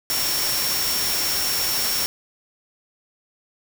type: tone in noise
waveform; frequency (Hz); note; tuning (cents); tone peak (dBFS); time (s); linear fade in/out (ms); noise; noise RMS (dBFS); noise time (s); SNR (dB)
sine; 5490; F8; -31; -25; 0.1-2.06; 0; white; -24; 0.1-2.06; -4
effects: none